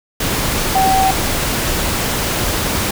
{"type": "tone in noise", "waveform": "sine", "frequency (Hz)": 766, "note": "G5", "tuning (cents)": -40, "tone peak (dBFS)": -11, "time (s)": [0.75, 1.11], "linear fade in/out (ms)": 5, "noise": "pink", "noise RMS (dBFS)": -18, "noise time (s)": [0.2, 2.91], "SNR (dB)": 4, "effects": []}